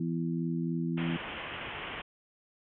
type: harmonic tone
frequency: 83.6 Hz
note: E2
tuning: 25 cents sharp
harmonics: 2 / 3 / 4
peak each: -31 / -35 / -37 dBFS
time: 0-1.17 s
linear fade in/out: 5 ms
type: low-pass noise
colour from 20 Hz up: white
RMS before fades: -40 dBFS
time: 0.97-2.02 s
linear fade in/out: 10 ms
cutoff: 3200 Hz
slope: 96 dB/octave
effects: none